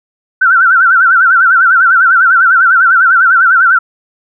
sine tone with vibrato, 1441 Hz, F#6, 46 cents flat, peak -4 dBFS, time 0.41-3.79 s, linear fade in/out 10 ms, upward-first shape sine, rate 10 Hz, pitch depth 130 cents each way, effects none

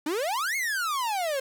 45% pulse exponential two-way sweep, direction up then down, 284.4 to 2217 to 520 Hz, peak -26 dBFS, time 0.06-1.4 s, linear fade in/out 5 ms, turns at 0.56 s, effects 9-bit

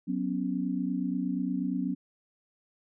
sine chord, F# suspended fourth, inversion none, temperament equal with one note detuned, 185 / 248.8 / 277.2 Hz, F#3 / B3 / C#4, 0 / +13 / 0 cents, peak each -32 dBFS, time 0.07-1.95 s, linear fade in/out 20 ms, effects none

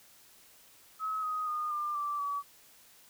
sine tone with pitch steps, 1282 / 1252.7 / 1224.1 / 1196.1 / 1168.8 / 1142.1 Hz, E6 / D#6 / D#6 / D6 / D6 / D6, -49 / +11 / -29 / +31 / -9 / -49 cents, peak -31 dBFS, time 0.99-2.43 s, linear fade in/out 50 ms, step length 240 ms, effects white hiss -59 dBFS RMS until 3.09 s

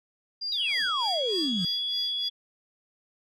sine tone with tremolo, 4798 Hz, D8, 36 cents sharp, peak -28 dBFS, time 0.41-2.29 s, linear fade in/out 10 ms, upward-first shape sine, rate 3.3 Hz, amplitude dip 85%
sine exponential sweep, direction down, 3951 to 164.81 Hz, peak -26 dBFS, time 0.52-1.65 s, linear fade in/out 2 ms
sine tone with pitch glide, 3322 to 3374 Hz, G#7 to G#7, 0 to +27 cents, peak -27 dBFS, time 0.58-2.3 s, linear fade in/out 20 ms, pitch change +27 cents, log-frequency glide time 1.19-1.85 s
effects tanh soft clip ceiling -19 dBFS

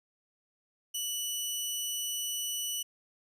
15% pulse tone, 2960 Hz, F#7, in tune, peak -25 dBFS, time 0.94-2.83 s, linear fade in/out 10 ms, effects none

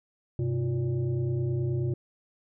sine tone with frequency modulation, 128.2 Hz, C3, 35 cents flat, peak -25 dBFS, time 0.39-1.94 s, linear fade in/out 2 ms, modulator 227 Hz, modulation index 0.85, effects none

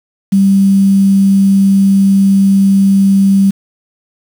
sine tone with quantisation, 195.5 Hz, G3, 4 cents flat, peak -5 dBFS, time 0.32-3.51 s, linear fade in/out 10 ms, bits 5, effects none

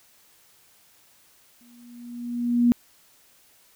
sine tone with exponential growth, 240 Hz, B3, 49 cents flat, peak -13 dBFS, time 1.61-2.72 s, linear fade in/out 0 ms, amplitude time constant 240 ms, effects white hiss -58 dBFS RMS until 3.75 s

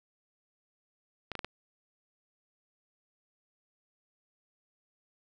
clicks, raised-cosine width 0.3 ms, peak -20 dBFS, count 4, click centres 1.317 / 1.353 / 1.392 / 1.446 s, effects none

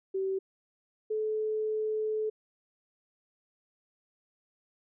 sine tone pair in turn, 384 / 432.3 Hz, G4 / A4, -36 / -31 cents, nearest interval major second, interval 205 cents, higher second, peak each -28 dBFS, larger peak neither, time 0.14-0.39 / 1.1-2.3 s, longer second, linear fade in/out 10 ms, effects none

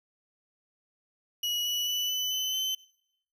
35% pulse tone with pitch steps, 2914 / 2943 / 2972 / 3001 / 3031 / 3061 Hz, F#7 / F#7 / F#7 / F#7 / F#7 / G7, -27 / -10 / +7 / +24 / +41 / -42 cents, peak -26 dBFS, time 1.43-2.75 s, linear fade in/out 5 ms, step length 220 ms, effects noise-tail reverb RT60 0.8 s tail -22 dB re dry

